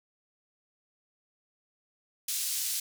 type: band-pass noise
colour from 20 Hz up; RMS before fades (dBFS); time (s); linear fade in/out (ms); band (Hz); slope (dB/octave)
white; -32; 2.28-2.8; 5; 4000 to 13000; 12
effects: none